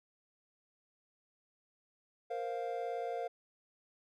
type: chord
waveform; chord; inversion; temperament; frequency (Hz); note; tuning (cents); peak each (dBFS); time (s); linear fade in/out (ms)
triangle; Bb suspended second; none; just; 466.2 / 524.4 / 699.2; Bb4 / C5 / F5; 0 / +4 / +2; -38 / -40 / -37; 2.3-3.28; 10
effects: none